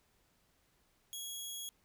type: tone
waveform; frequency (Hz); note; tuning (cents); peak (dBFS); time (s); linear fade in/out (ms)
15% pulse; 3322; G#7; 0; -34; 1.13-1.69; 0
effects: pink hiss -73 dBFS RMS until 1.84 s